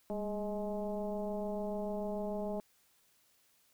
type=tone with frequency modulation; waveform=sine; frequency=414.6 Hz; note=G#4; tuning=3 cents flat; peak=-34 dBFS; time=0.1-2.6 s; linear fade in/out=0 ms; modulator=214 Hz; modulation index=1.6; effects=white hiss -70 dBFS RMS until 3.73 s